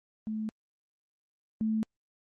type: tone pair in turn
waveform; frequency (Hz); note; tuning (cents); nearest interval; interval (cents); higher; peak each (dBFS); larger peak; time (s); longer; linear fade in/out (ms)
sine; 217.1 / 219.1; A3 / A3; -23 / -7; unison; 16; second; -31 / -26; second; 0.27-0.49 / 1.61-1.83; neither; 0
effects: Opus 32 kbps